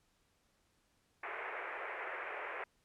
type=band-pass noise; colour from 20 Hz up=white; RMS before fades=-43 dBFS; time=1.23-2.64 s; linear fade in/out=5 ms; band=380 to 2300 Hz; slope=48 dB/octave; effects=pink hiss -75 dBFS RMS until 2.84 s + low-pass 11000 Hz 12 dB/octave